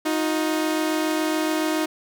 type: tone pair together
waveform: sawtooth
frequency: 312.3 / 359.4 Hz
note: D#4 / F4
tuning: +7 / +50 cents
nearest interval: major second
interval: 243 cents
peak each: -18 / -24 dBFS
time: 0.05-1.86 s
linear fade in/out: 10 ms
effects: none